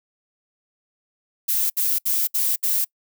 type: noise bursts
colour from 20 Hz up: violet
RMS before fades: -21 dBFS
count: 5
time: 1.48-2.848 s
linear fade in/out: 10 ms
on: 220 ms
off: 67 ms
effects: noise-tail reverb RT60 0.1 s tail -26 dB re dry